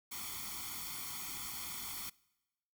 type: noise with comb filter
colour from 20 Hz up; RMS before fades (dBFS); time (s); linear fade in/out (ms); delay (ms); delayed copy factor
white; -43; 0.11-2.1; 10; 0.9; +0.95
effects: noise-tail reverb RT60 1.0 s tail -24 dB re dry